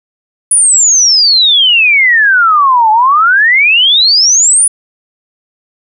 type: exponential two-way sweep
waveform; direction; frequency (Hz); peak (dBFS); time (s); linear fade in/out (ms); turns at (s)
sine; down then up; 9956 to 848 to 9956; -4; 0.51-4.68; 5; 2.91
effects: none

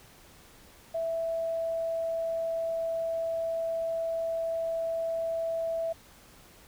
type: tone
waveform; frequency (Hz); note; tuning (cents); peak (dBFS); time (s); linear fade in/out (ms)
sine; 659.3; E5; 0; -28; 0.94-5.93; 10
effects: pink hiss -55 dBFS RMS until 6.67 s

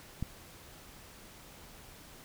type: click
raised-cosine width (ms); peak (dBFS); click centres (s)
5; -21; 0.226
effects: pink hiss -53 dBFS RMS until 2.24 s

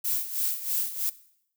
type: noise with tremolo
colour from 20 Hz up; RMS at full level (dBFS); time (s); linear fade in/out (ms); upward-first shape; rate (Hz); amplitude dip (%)
violet; -26; 0.04-1.1; 10; sine; 3.1; 75
effects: noise-tail reverb RT60 0.7 s tail -18 dB re dry

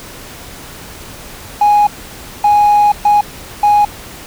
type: tone bursts at uneven times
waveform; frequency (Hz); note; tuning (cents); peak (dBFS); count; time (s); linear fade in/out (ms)
triangle; 829; G#5; -3; -3; 4; 1.61-1.87 / 2.44-2.92 / 3.05-3.21 / 3.63-3.85; 5
effects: tanh soft clip ceiling -2 dBFS + pink hiss -32 dBFS RMS until 4.26 s

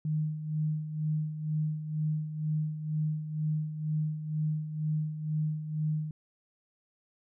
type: tone with tremolo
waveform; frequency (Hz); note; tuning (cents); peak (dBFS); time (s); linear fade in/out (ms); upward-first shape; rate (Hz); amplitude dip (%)
sine; 154; D#3; -17; -26; 0.05-6.11; 2; sine; 2.1; 65
effects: none

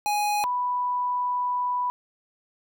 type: tone pair in turn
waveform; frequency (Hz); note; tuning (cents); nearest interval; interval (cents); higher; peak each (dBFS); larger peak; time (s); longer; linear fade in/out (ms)
square / sine; 830.6 / 987.8; G#5 / B5; 0 / 0; minor third; 300; second; -23; neither; 0.06-0.44 / 0.44-1.9; second; 0
effects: none

